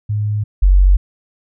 sine tone pair in turn, 105 / 46.77 Hz, G#2 / F#1, +19 / +19 cents, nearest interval octave + major second, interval 1400 cents, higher first, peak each -15 / -6 dBFS, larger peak second, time 0.09-0.44 / 0.62-0.97 s, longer neither, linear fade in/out 10 ms, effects none

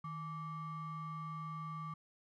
triangle ring-modulated tone, 503 Hz, B4, 32 cents sharp, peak -36 dBFS, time 0.04-1.94 s, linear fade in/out 5 ms, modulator 660 Hz, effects none

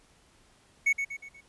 triangle tone with echo, 2217 Hz, C#7, in tune, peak -19 dBFS, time 0.86-0.93 s, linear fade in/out 10 ms, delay 120 ms, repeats 4, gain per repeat -7 dB, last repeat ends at 1.41 s, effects pink hiss -62 dBFS RMS until 1.48 s + resampled to 24000 Hz

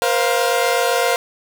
sawtooth chord, Bb suspended second, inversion none, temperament equal with one note detuned, 475.4 / 523.3 / 698.5 Hz, Bb4 / C5 / F5, +34 / 0 / 0 cents, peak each -16 dBFS, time 0.02-1.16 s, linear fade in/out 0 ms, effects none

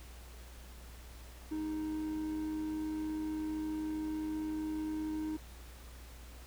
triangle tone with amplitude modulation, 311.1 Hz, D#4, in tune, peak -31 dBFS, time 1.51-5.37 s, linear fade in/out 10 ms, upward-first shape sine, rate 95.3 Hz, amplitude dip 35%, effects added 60 Hz sine -49 dBFS peak until 6.46 s + pink hiss -56 dBFS RMS until 6.46 s

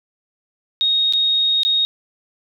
sine tone with dropouts, 3736 Hz, A#7, 3 cents sharp, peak -14 dBFS, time 0.81-1.85 s, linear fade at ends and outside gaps 0 ms, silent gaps 1.125-1.135 / 1.633-1.65 s, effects none

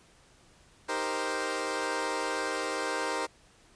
15% pulse chord, C minor seventh, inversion first, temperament equal, 311.1 / 392 / 466.2 / 523.3 Hz, Eb4 / G4 / Bb4 / C5, 0 / 0 / 0 / 0 cents, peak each -31 / -30 / -29 / -28 dBFS, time 0.88-3.27 s, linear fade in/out 20 ms, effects pink hiss -60 dBFS RMS until 3.75 s + resampled to 22050 Hz

